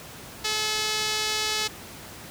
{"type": "tone with band-pass filter", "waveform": "sawtooth", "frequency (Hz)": 430, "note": "A4", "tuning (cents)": -40, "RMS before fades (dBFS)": -27, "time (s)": [0.44, 1.68], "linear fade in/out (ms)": 10, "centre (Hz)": 4600, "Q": 1.2, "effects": ["pink hiss -42 dBFS RMS until 2.3 s", "high-pass 60 Hz 12 dB/octave"]}